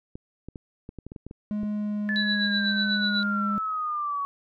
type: clicks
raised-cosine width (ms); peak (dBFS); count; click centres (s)
3; -25; 11; 0.155 / 0.486 / 0.558 / 0.891 / 0.987 / 1.066 / 1.119 / 1.162 / 1.266 / 1.311 / 1.633
type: tone with pitch glide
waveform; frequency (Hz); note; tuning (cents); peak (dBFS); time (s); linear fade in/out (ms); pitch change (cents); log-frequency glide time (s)
triangle; 209.5 to 205.4; G#3 to G#3; +15 to -19; -24; 1.51-3.58; 0; -34; 1.73-2.64
type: linear sweep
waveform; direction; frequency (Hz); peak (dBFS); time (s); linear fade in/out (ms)
sine; down; 1742 to 1119; -26; 2.09-4.25; 0
type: tone with tremolo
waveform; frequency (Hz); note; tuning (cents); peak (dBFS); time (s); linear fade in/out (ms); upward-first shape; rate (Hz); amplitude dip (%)
sine; 3951; B7; 0; -24; 2.16-3.23; 0; sine; 8.1; 70
effects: none